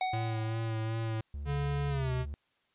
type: tone with exponential decay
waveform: square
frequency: 746 Hz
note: F#5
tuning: 14 cents sharp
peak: -28 dBFS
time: 0.01-0.84 s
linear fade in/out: 2 ms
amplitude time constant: 180 ms
type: tone with vibrato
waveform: square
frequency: 111.9 Hz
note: A2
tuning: 30 cents sharp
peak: -32 dBFS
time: 0.13-1.21 s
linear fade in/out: 5 ms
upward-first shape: sine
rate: 2.6 Hz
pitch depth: 23 cents each way
type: tone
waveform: triangle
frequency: 71.8 Hz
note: D2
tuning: 39 cents flat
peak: -34 dBFS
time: 1.34-2.34 s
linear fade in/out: 0 ms
type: tone with pitch glide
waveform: square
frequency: 143 to 127.4 Hz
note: D3 to C3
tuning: -46 to -46 cents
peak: -31 dBFS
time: 1.45-2.26 s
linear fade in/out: 50 ms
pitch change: -200 cents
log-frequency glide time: 1.89-2.12 s
effects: white hiss -73 dBFS RMS until 2.74 s + resampled to 8000 Hz